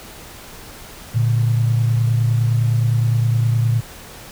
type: tone pair together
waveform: sine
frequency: 114.3 / 144.01 Hz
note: A#2 / D3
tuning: -34 / -34 cents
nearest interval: major third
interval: 400 cents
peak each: -14 / -23 dBFS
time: 1.14-3.81 s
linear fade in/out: 20 ms
effects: pink hiss -38 dBFS RMS until 4.31 s